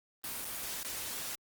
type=noise with dropouts; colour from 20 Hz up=white; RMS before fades=-39 dBFS; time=0.24-1.35 s; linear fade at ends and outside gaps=0 ms; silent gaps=0.447-0.452 / 0.831-0.848 s; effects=Opus 24 kbps